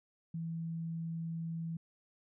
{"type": "tone", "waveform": "sine", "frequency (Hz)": 164.81, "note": "E3", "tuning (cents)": 0, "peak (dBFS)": -36, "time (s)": [0.34, 1.77], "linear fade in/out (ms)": 5, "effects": []}